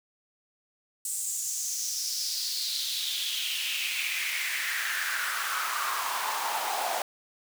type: noise with high-pass filter sweep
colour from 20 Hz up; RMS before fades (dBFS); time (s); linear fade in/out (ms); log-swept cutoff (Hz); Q
pink; -31; 1.05-7.02; 2; 8200 to 710; 4.2
effects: none